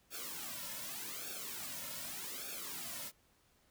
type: noise with flanger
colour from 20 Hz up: white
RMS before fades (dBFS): -44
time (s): 0.1-3.12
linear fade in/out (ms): 50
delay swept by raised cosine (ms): 0.99 to 2.59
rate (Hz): 0.84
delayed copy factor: -0.95
effects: pink hiss -71 dBFS RMS until 3.7 s